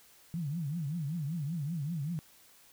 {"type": "tone with vibrato", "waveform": "sine", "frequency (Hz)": 155.56, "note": "D#3", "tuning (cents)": 0, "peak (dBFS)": -32, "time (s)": [0.34, 2.19], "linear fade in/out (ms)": 0, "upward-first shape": "triangle", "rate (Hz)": 5.2, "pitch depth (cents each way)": 260, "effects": ["white hiss -60 dBFS RMS until 2.72 s"]}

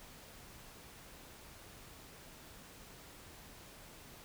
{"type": "silence", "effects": ["pink hiss -55 dBFS RMS until 4.24 s"]}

